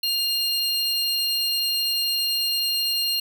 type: tone pair together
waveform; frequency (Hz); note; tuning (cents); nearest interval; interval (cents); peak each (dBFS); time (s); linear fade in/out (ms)
45% pulse; 2811 / 4212; F7 / C8; +11 / +11; perfect fifth; 700; -27 / -22; 0.03-3.2; 5
effects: none